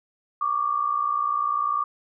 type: tone pair together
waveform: sine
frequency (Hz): 1132 / 1192.1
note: C#6 / D6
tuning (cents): +36 / +26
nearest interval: minor second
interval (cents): 90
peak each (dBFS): -25 / -24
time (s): 0.41-1.84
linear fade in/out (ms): 5
effects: none